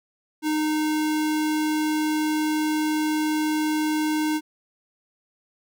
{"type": "tone", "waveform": "square", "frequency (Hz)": 307.6, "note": "D#4", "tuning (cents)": -20, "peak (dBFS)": -22, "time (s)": [0.42, 4.41], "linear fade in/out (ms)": 50, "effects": []}